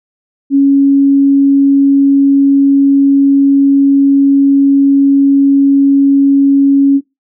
sine tone, 277.2 Hz, C#4, in tune, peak -4 dBFS, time 0.5-7.01 s, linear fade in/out 50 ms, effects noise-tail reverb RT60 0.2 s tail -18 dB re dry

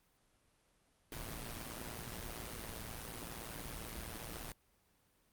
pink noise with amplitude modulation, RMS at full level -42 dBFS, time 1.12-4.52 s, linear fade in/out 2 ms, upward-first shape sine, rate 114 Hz, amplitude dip 70%, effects pink hiss -73 dBFS RMS until 5.32 s + Opus 32 kbps

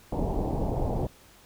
pink low-pass noise, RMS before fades -28 dBFS, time 0.12-1.07 s, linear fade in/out 5 ms, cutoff 870 Hz, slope 48 dB/octave, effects pink hiss -55 dBFS RMS until 1.45 s

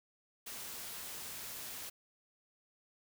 white noise, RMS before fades -45 dBFS, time 0.46-1.9 s, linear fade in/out 10 ms, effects none

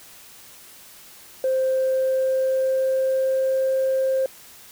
sine tone with pitch glide, 523.3 to 528.5 Hz, C5 to C5, 0 to +17 cents, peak -17 dBFS, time 1.44-4.26 s, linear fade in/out 2 ms, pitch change +17 cents, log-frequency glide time 1.64-3.7 s, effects tanh soft clip ceiling -15 dBFS + white hiss -46 dBFS RMS until 4.71 s

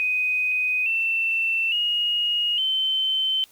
sine tone with pitch steps, 2501 / 2681 / 2873 / 3079 Hz, D#7 / E7 / F7 / G7, +8 / +29 / +48 / -32 cents, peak -20 dBFS, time 0-3.44 s, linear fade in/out 0 ms, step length 860 ms, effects white hiss -55 dBFS RMS until 3.51 s + Opus 48 kbps

